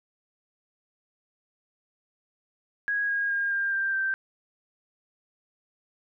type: tone with pitch steps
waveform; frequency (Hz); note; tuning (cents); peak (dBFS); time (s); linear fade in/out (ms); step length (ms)
sine; 1652 / 1634 / 1616.1 / 1598.5 / 1581 / 1563.8; G#6 / G#6 / G#6 / G6 / G6 / G6; -10 / -29 / -48 / +33 / +14 / -5; -24; 2.88-4.14; 0; 210
effects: none